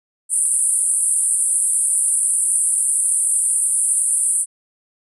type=band-pass noise; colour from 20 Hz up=pink; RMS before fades=-18 dBFS; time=0.29-4.46 s; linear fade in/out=50 ms; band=8700 to 10000 Hz; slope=96 dB/octave; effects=none